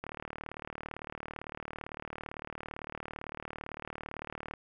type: click train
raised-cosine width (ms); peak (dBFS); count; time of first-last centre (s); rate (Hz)
0.5; -24; 171; 0.04-4.537; 37.8
effects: none

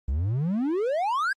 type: exponential sweep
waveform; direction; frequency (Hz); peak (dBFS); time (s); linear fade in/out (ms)
triangle; up; 61.5 to 1661.2; -21; 0.08-1.33; 5
effects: Opus 24 kbps

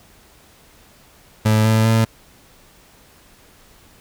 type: tone with pitch steps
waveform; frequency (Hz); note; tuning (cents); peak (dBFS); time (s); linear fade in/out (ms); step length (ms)
30% pulse; 108.6 / 110.5 / 112.43; A2 / A2 / A2; -22 / +8 / +38; -10; 1.45-2.05; 10; 200
effects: pink hiss -50 dBFS RMS until 4 s

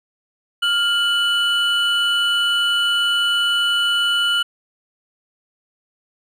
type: tone pair together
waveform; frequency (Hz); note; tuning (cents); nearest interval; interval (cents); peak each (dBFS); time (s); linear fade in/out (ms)
triangle; 1403 / 2967; F6 / F#7; +8 / +4; octave + minor second; 1296; -18 / -16; 0.62-4.43; 10
effects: none

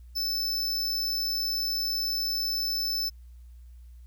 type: tone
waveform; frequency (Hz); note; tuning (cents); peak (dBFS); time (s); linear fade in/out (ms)
square; 5274; E8; 0; -27; 0.15-3.1; 20
effects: added 60 Hz sine -45 dBFS peak until 4.06 s + white hiss -71 dBFS RMS until 4.06 s

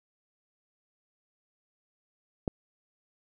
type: click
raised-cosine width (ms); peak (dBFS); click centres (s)
2; -15; 2.478
effects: none

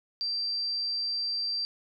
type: tone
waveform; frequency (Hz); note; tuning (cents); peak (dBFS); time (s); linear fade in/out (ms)
sine; 4699; D8; 0; -28; 0.21-1.65; 0
effects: none

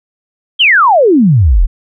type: exponential sweep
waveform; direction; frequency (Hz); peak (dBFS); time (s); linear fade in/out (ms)
sine; down; 3322 to 33.32; -4; 0.59-1.67; 20
effects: none

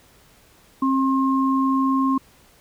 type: tone pair together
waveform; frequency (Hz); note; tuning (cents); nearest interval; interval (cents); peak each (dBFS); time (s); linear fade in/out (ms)
sine; 267 / 1068; C4 / C6; +35 / +35; 2 octaves; 2400; -18 / -22; 0.82-2.18; 5
effects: pink hiss -54 dBFS RMS until 2.6 s

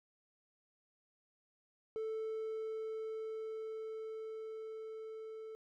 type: tone with level ramp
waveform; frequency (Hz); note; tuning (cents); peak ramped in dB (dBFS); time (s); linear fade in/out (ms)
triangle; 440.5; A4; +2; -34 to -43; 1.96-5.55; 0
effects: tanh soft clip ceiling -30 dBFS

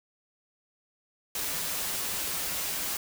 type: noise with comb filter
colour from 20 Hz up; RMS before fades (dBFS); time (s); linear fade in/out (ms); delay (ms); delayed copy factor
white; -32; 1.35-2.97; 2; 8.7; -0.55
effects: none

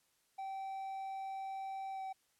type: tone with pitch glide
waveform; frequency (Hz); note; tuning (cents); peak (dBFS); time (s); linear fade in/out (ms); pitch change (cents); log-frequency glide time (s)
triangle; 774 to 766.4; G5 to G5; -22 to -39; -38; 0.38-2.13; 10; -17; 1.92-2.02
effects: white hiss -75 dBFS RMS until 2.39 s + low-pass 12000 Hz 12 dB/octave

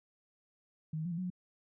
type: tone with pitch steps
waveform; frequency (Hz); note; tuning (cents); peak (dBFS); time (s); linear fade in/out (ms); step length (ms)
sine; 156.8 / 158 / 177.1 / 166.3 / 184.2 / 180.1; D#3 / D#3 / F3 / E3 / F#3 / F#3; +14 / +27 / +24 / +16 / -7 / -46; -34; 0.93-1.302; 5; 62
effects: none

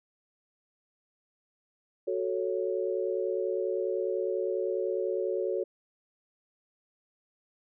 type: chord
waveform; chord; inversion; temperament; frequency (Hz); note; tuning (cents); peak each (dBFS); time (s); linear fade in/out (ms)
sine; F# minor; none; equal; 370 / 440 / 554.4; F#4 / A4 / C#5; 0 / 0 / 0; -31 / -32 / -33; 2.07-5.64; 10
effects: none

